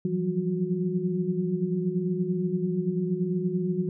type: tone cluster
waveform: sine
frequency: 167.2 / 179.2 / 188 / 364.9 Hz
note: E3 / F3 / F#3 / F#4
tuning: +25 / +45 / +28 / -24 cents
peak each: -30 dBFS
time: 0.05-3.89 s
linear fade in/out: 2 ms
effects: none